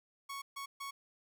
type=tone bursts at uneven times; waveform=sawtooth; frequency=1108.7 Hz; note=C#6; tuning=in tune; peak=-37 dBFS; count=3; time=0.29-0.42 / 0.56-0.66 / 0.8-0.91 s; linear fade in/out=10 ms; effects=none